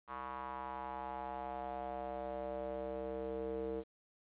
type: tone with band-pass filter sweep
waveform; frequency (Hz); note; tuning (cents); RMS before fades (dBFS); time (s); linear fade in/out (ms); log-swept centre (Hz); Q
square; 65.1; C2; -8; -42; 0.07-3.84; 50; 1100 to 430; 4.3
effects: resampled to 8000 Hz + 11-bit